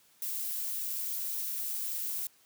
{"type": "noise", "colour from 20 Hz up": "violet", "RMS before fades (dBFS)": -35, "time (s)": [0.22, 2.27], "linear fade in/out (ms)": 2, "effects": ["white hiss -64 dBFS RMS until 2.45 s", "high-pass 80 Hz 12 dB/octave"]}